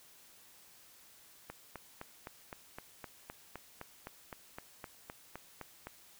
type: click train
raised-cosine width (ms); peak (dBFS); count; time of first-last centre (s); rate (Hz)
0.5; -28; 18; 1.5-5.87; 3.89
effects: white hiss -60 dBFS RMS until 6.19 s